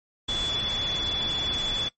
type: tone in noise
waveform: sine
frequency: 3436 Hz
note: A7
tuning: 42 cents flat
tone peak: -26 dBFS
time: 0.28-1.89 s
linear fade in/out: 10 ms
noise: pink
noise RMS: -34 dBFS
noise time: 0.28-1.89 s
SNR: +5 dB
effects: noise-tail reverb RT60 0.1 s tail -18 dB re dry + MP3 32 kbps